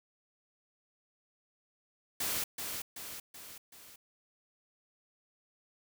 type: noise with echo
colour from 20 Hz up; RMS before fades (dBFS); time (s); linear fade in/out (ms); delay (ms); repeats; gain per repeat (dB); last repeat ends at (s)
white; -34; 2.2-2.44; 5; 380; 4; -5; 3.96
effects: none